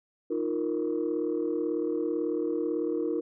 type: chord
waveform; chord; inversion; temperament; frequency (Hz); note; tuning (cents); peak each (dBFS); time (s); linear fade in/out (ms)
sine; Eb suspended second; none; equal; 311.1 / 349.2 / 466.2; Eb4 / F4 / Bb4; 0 / 0 / 0; -30; 0.3-3.21; 10
effects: tanh soft clip ceiling -20 dBFS